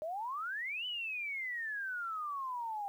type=exponential two-way sweep; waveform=sine; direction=up then down; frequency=603 to 3025 to 792 Hz; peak=-36 dBFS; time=0.02-2.88 s; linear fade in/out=0 ms; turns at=0.86 s; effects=11-bit